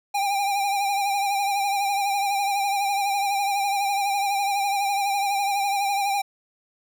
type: tone with vibrato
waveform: square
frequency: 799 Hz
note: G5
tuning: 33 cents sharp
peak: -22 dBFS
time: 0.14-6.22 s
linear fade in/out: 10 ms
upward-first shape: triangle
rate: 12 Hz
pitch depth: 54 cents each way
effects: none